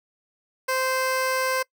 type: tone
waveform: 15% pulse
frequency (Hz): 520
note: C5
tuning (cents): -11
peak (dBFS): -16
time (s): 0.68-1.63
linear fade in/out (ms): 10
effects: noise-tail reverb RT60 0.1 s tail -24 dB re dry